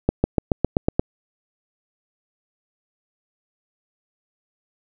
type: accelerating click train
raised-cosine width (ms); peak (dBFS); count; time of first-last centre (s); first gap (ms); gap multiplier
2; -3; 8; 0.09-0.995; 150; 0.95
effects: none